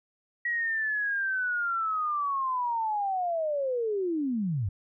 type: linear sweep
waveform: sine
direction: down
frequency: 1921 to 87.31 Hz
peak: -26 dBFS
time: 0.45-4.69 s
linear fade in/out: 5 ms
effects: none